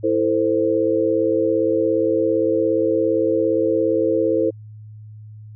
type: chord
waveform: sine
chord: A minor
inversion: second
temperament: equal with one note detuned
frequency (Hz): 329.6 / 445.9 / 523.3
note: E4 / A4 / C5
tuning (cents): 0 / +23 / 0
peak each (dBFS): -20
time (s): 0.03-4.51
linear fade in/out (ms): 20
effects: added 107 Hz sine -36 dBFS peak until 5.55 s